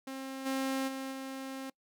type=tone with level steps; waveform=sawtooth; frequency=266.8 Hz; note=C4; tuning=34 cents sharp; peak=-35 / -27 / -33 / -35 dBFS; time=0.07-1.7 s; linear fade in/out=5 ms; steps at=0.45 / 0.87 / 1.11 s; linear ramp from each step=20 ms; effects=noise-tail reverb RT60 0.1 s tail -24 dB re dry